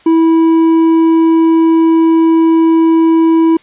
sine tone with hard clipping, 326.7 Hz, E4, 15 cents flat, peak -7 dBFS, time 0.06-3.57 s, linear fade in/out 5 ms, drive 5 dB, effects white hiss -45 dBFS RMS until 3.62 s + resampled to 8000 Hz

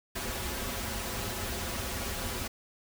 pink noise with comb filter, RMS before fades -35 dBFS, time 0.15-2.48 s, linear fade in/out 10 ms, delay 6.6 ms, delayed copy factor -0.85, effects none

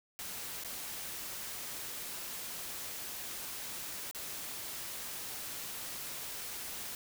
white noise with dropouts, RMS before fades -42 dBFS, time 0.19-6.95 s, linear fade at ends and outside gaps 0 ms, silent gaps 0.637-0.647 / 4.112-4.148 s, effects none

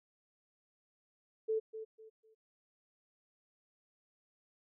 sine tone with echo, 440 Hz, A4, in tune, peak -30 dBFS, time 1.48-1.6 s, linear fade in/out 20 ms, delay 250 ms, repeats 3, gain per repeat -11 dB, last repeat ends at 2.35 s, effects none

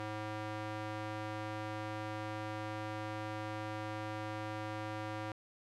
square tone with band-pass filter, 107.2 Hz, A2, 45 cents flat, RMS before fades -41 dBFS, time 0-5.32 s, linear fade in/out 0 ms, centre 1000 Hz, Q 0.56, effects none

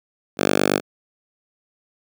5% pulse tone with high-pass filter, 49.04 Hz, G1, 1 cent sharp, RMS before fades -19 dBFS, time 0.37-0.81 s, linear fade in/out 50 ms, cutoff 240 Hz, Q 0.85, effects none

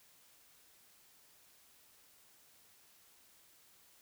silence, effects white hiss -65 dBFS RMS until 4.01 s

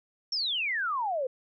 sine exponential sweep, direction down, 5600 to 493.9 Hz, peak -27 dBFS, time 0.32-1.27 s, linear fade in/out 5 ms, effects none

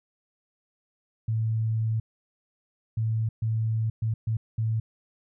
sine tone bursts at uneven times, 111.3 Hz, A2, 20 cents sharp, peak -23 dBFS, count 6, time 1.28-2 / 2.97-3.29 / 3.42-3.9 / 4.02-4.14 / 4.27-4.37 / 4.58-4.8 s, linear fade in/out 5 ms, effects none

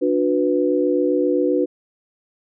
sine chord, B minor, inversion first, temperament equal with one note detuned, 293.7 / 361.3 / 493.9 Hz, D4 / F#4 / B4, 0 / -41 / 0 cents, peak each -20 dBFS, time 0.01-1.66 s, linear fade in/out 20 ms, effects none

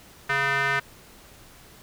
square tone with band-pass filter, 138.59 Hz, C#3, in tune, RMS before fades -24 dBFS, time 0.29-0.8 s, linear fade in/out 10 ms, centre 1700 Hz, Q 3, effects pink hiss -50 dBFS RMS until 1.82 s

